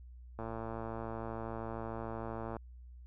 click train, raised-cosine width 1 ms, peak -27 dBFS, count 247, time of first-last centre 0.39-2.567 s, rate 113 Hz, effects added 61 Hz sine -49 dBFS peak until 3.06 s

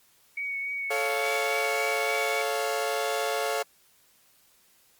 sine tone with vibrato, 2235 Hz, C#7, 14 cents sharp, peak -29 dBFS, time 0.37-2.42 s, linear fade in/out 5 ms, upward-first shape triangle, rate 3.5 Hz, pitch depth 21 cents each way
sawtooth chord, A augmented, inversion none, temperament equal with one note detuned, 436.7 / 554.4 / 698.5 Hz, A4 / C#5 / E#5, -13 / 0 / 0 cents, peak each -27 dBFS, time 0.9-3.63 s, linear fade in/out 10 ms
effects white hiss -62 dBFS RMS until 4.99 s + Opus 48 kbps

